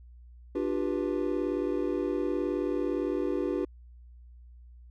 triangle chord, G dominant seventh, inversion second, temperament just, 294 / 352.8 / 392 / 490 Hz, D4 / F4 / G4 / B4, +2 / +18 / 0 / -14 cents, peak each -30 / -30 / -31 / -33 dBFS, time 0.55-3.65 s, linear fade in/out 5 ms, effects added 60 Hz sine -48 dBFS peak until 4.9 s

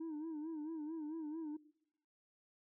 sine tone with vibrato, 312.7 Hz, D#4, 9 cents sharp, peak -38 dBFS, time 0-1.57 s, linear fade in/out 10 ms, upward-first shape sine, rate 4.5 Hz, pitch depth 95 cents each way, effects noise-tail reverb RT60 0.9 s tail -24 dB re dry + tanh soft clip ceiling -40 dBFS

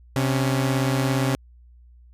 sawtooth tone pair together, 130.79 / 278.9 Hz, C3 / C#4, 0 / +11 cents, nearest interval octave + minor second, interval 1311 cents, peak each -17 / -22 dBFS, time 0.16-1.35 s, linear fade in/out 0 ms, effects added 60 Hz sine -47 dBFS peak until 2.13 s + resampled to 32000 Hz

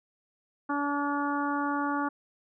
harmonic tone, 287 Hz, D4, 40 cents flat, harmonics 1 / 2 / 3 / 4 / 5 / 6, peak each -30 / -40 / -33 / -33 / -35 / -46 dBFS, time 0.69-2.09 s, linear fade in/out 10 ms, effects none

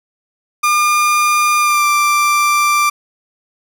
30% pulse tone with pitch glide, 1205 to 1179.5 Hz, D6 to D6, +44 to +7 cents, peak -8 dBFS, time 0.63-2.9 s, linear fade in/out 10 ms, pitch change -37 cents, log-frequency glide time 1.58-1.86 s, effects none

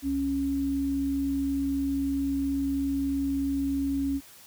sine tone pair together, 69 / 276 Hz, C#2 / C#4, -7 / -7 cents, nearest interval 2 octaves, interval 2400 cents, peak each -36 / -25 dBFS, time 0.02-4.21 s, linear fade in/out 50 ms, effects white hiss -51 dBFS RMS until 4.46 s

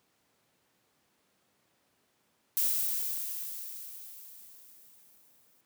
violet noise with exponential decay, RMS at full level -27 dBFS, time 2.57-5.61 s, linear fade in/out 1 ms, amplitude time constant 660 ms, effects pink hiss -72 dBFS RMS until 5.65 s + high-pass 150 Hz 12 dB/octave

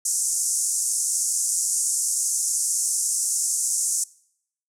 white band-pass noise, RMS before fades -24 dBFS, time 0.05-4.04 s, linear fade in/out 5 ms, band 6000 to 10000 Hz, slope 48 dB/octave, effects noise-tail reverb RT60 0.7 s tail -23 dB re dry

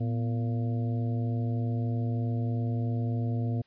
harmonic tone with a mistuned harmonic, 115.4 Hz, A#2, 17 cents flat, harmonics 1 / 2 / 3 / 4 / 5 / 6, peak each -27 / -34 / -44 / -43 / -47 / -45 dBFS, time 0-3.62 s, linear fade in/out 10 ms, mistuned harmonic 2, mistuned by +96 cents, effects white hiss -67 dBFS RMS until 3.66 s + resampled to 11025 Hz

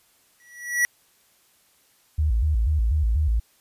square tone with exponential growth, 1937 Hz, B6, 34 cents flat, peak -16 dBFS, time 0.4-0.85 s, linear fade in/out 0 ms, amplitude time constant 96 ms
sine tone with vibrato, 65.3 Hz, C2, 3 cents flat, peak -18 dBFS, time 2.18-3.4 s, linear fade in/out 10 ms, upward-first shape square, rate 4.1 Hz, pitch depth 270 cents each way
effects white hiss -61 dBFS RMS until 3.6 s + resampled to 32000 Hz

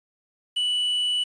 triangle tone with quantisation, 2960 Hz, F#7, in tune, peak -20 dBFS, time 0.56-1.24 s, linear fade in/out 10 ms, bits 8, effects resampled to 22050 Hz

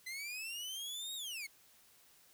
sawtooth linear two-way sweep, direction up then down, 2018 to 3800 to 2115 Hz, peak -38 dBFS, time 0.06-1.47 s, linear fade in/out 10 ms, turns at 1.15 s, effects white hiss -65 dBFS RMS until 2.33 s

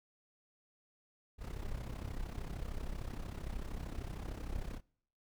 brown noise with amplitude modulation, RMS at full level -38 dBFS, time 1.38-4.81 s, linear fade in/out 50 ms, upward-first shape sine, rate 33.1 Hz, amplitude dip 75%, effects noise-tail reverb RT60 0.6 s tail -25 dB re dry

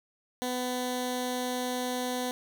10% pulse tone with notch filter, 250 Hz, B3, 21 cents sharp, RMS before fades -32 dBFS, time 0.42-2.31 s, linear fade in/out 0 ms, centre 1300 Hz, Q 1.3, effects none

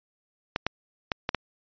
clicks, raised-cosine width 0.3 ms, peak -9 dBFS, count 5, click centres 0.561 / 0.666 / 1.118 / 1.291 / 1.347 s, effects resampled to 11025 Hz

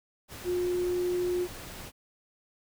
sine tone in noise, 357.4 Hz, F4, 40 cents sharp, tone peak -26 dBFS, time 0.44-1.48 s, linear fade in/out 50 ms, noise pink, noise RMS -43 dBFS, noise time 0.28-1.92 s, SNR +14 dB, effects none

